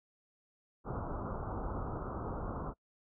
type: low-pass noise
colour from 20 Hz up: pink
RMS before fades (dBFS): -39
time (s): 0.84-2.74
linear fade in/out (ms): 50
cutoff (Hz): 1400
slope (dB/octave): 96
effects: noise-tail reverb RT60 0.1 s tail -23 dB re dry